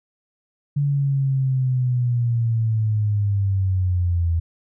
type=linear sweep; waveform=sine; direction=down; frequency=144.2 to 82.41 Hz; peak=-17 dBFS; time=0.76-4.4 s; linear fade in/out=10 ms; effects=none